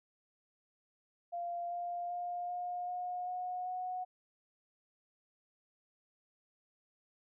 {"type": "tone with pitch steps", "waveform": "sine", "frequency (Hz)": [694, 700.4, 706.9, 713.5, 720.1, 726.8, 733.6], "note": ["F5", "F5", "F5", "F5", "F#5", "F#5", "F#5"], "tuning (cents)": [-11, 5, 21, 37, -47, -31, -15], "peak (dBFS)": -36, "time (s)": [1.32, 4.05], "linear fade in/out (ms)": 20, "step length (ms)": 390, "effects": []}